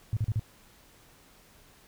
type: tone bursts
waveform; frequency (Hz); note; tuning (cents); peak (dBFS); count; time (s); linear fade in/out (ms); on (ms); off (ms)
sine; 108.6; A2; -22; -24; 4; 0.13-0.395; 0; 37; 39
effects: pink hiss -58 dBFS RMS until 1.87 s